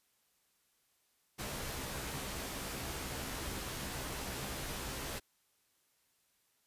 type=noise with comb filter; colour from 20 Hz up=pink; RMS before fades=-41 dBFS; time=1.38-5.2 s; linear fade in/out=20 ms; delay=15 ms; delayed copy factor=+0.5; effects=white hiss -75 dBFS RMS until 6.66 s + resampled to 32000 Hz